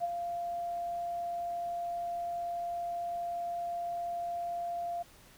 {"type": "tone with ADSR envelope", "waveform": "sine", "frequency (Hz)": 693, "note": "F5", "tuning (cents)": -14, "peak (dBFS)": -27, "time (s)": [0, 5.03], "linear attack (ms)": 40, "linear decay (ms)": 27, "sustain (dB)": -6, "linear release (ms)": 13, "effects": ["pink hiss -58 dBFS RMS until 5.37 s"]}